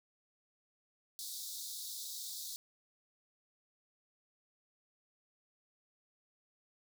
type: high-pass noise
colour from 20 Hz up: pink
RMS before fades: -44 dBFS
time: 1.19-2.56 s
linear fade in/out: 0 ms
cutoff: 3600 Hz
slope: 96 dB/octave
effects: none